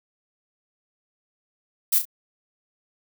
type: noise with echo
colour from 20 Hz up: violet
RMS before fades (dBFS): -19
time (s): 1.92-1.99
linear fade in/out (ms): 10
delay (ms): 32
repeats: 2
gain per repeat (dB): -8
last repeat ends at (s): 2.054
effects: none